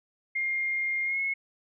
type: tone with pitch glide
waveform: sine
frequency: 2121 to 2178 Hz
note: C7 to C#7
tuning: +23 to -31 cents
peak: -26 dBFS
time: 0.35-1.34 s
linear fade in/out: 10 ms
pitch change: +46 cents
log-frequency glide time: 1.04-1.2 s
effects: none